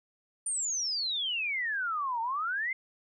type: exponential two-way sweep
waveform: sine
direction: down then up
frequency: 9210 to 890 to 2135 Hz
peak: -29 dBFS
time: 0.46-2.73 s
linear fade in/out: 5 ms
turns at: 2.21 s
effects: none